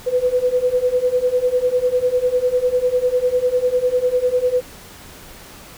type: beating tone pair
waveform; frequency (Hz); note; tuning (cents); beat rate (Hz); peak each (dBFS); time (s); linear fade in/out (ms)
sine; 493.9 / 503.9; B4 / B4; 0 / +35; 10; -19 / -17; 0.06-4.62; 20
effects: pink hiss -40 dBFS RMS until 5.77 s